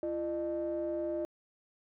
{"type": "ring-modulated tone", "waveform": "triangle", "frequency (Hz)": 134.1, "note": "C3", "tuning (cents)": 43, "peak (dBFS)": -26, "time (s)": [0.03, 1.25], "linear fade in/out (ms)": 0, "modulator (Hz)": 474, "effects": ["tanh soft clip ceiling -24 dBFS"]}